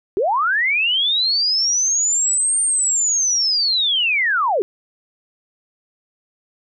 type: linear two-way sweep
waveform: sine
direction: up then down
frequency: 349.2 to 8870 to 349.2 Hz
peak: -15 dBFS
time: 0.17-4.62 s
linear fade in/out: 0 ms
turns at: 2.61 s
effects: none